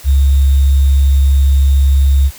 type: tone with sample-and-hold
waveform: sine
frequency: 68.7 Hz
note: C#2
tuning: 15 cents flat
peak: -6 dBFS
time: 0.04-2.31 s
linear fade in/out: 50 ms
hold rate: 3675 Hz
effects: white hiss -36 dBFS RMS until 2.38 s

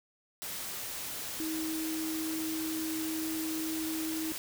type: tone in noise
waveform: sine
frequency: 318.3 Hz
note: D#4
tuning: 39 cents sharp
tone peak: -33 dBFS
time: 1.4-4.32 s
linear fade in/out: 0 ms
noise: white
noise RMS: -39 dBFS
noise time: 0.42-4.38 s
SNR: +3 dB
effects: none

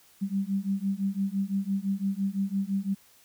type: beating tone pair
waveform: sine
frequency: 193.2 / 199.1 Hz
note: G3 / G3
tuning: -25 / +27 cents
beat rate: 5.9 Hz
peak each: -29 dBFS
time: 0.21-2.95 s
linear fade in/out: 20 ms
effects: white hiss -59 dBFS RMS until 3.24 s

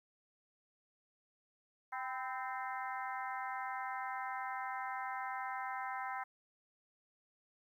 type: harmonic tone with a mistuned harmonic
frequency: 260.6 Hz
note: C4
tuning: 7 cents flat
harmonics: 3 / 4 / 5 / 6 / 7 / 8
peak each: -42 / -44 / -46 / -48 / -49 / -50 dBFS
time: 1.92-6.24 s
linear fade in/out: 10 ms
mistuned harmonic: 4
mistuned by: -55 cents
effects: 12-bit

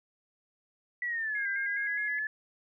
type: exponential two-way sweep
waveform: sine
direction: down then up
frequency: 1972 to 1586 to 1731 Hz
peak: -30 dBFS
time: 1.02-2.27 s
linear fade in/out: 2 ms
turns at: 1.49 s
type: tone with vibrato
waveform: sine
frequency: 2068 Hz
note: C7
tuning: 21 cents flat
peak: -35 dBFS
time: 1.35-2.19 s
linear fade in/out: 2 ms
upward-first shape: square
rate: 4.8 Hz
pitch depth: 49 cents each way
effects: none

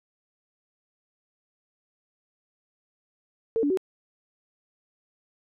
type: tone with pitch steps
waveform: sine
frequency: 451.5 / 287.9 / 376.8 Hz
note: A4 / D4 / F#4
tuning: +45 / -34 / +32 cents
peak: -21 dBFS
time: 3.56-3.773 s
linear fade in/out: 0 ms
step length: 71 ms
effects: none

